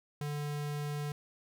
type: tone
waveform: square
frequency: 146.83 Hz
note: D3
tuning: in tune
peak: -35 dBFS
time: 0.21-1.12 s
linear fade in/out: 2 ms
effects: none